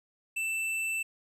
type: tone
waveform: square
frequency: 2660 Hz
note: E7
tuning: 15 cents sharp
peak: -30 dBFS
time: 0.36-1.03 s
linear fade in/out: 10 ms
effects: low-pass 12000 Hz 12 dB/octave + 11-bit